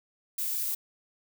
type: noise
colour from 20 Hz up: violet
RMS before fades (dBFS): -31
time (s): 0.38-0.75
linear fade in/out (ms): 5
effects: none